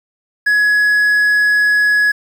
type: tone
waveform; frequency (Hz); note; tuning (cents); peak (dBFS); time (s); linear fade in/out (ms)
triangle; 1682; G#6; +22; -8; 0.46-2.12; 10
effects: 7-bit